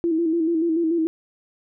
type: tone with vibrato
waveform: sine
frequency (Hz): 329.6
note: E4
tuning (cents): 0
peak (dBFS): -18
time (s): 0.04-1.07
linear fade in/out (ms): 0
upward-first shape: square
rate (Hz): 6.9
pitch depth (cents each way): 53
effects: none